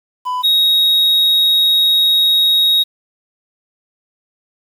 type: tone pair in turn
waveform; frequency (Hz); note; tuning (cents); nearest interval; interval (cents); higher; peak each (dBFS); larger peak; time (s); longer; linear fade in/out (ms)
triangle; 1000 / 3775; B5 / A#7; +21 / +21; octave + major seventh; 2300; second; -15 / -8; second; 0.25-0.43 / 0.43-2.84; second; 20
effects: 7-bit